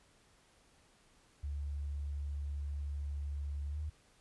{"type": "tone with pitch glide", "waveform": "sine", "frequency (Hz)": [71.8, 76.07], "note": ["D2", "D#2"], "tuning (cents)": [-39, -39], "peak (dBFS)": -36, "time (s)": [1.43, 3.9], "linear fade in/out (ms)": 10, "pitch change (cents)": 100, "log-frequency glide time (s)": [3.69, 3.79], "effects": ["pink hiss -67 dBFS RMS until 4.2 s", "resampled to 24000 Hz"]}